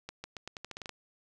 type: accelerating click train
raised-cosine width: 0.2 ms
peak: -23 dBFS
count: 11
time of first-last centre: 0.09-0.893 s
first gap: 150 ms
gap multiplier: 0.85
effects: none